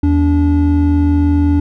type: tone pair together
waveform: triangle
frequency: 80.9 / 288.3 Hz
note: E2 / D4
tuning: -32 / -32 cents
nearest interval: octave + minor seventh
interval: 2200 cents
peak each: -10 dBFS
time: 0.03-1.6 s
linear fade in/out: 5 ms
effects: none